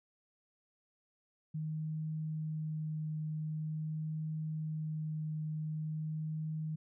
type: tone with vibrato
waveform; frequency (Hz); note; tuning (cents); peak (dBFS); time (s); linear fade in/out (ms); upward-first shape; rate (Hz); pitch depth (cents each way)
sine; 155.56; D#3; 0; -35; 1.54-6.76; 10; triangle; 0.45; 10
effects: none